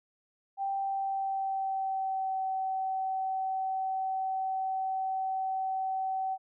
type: tone with pitch glide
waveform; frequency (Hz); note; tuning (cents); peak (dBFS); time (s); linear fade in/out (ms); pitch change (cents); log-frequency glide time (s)
sine; 784 to 762.6; G5 to G5; 0 to -48; -29; 0.57-6.38; 50; -48; 0.71-2.42
effects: none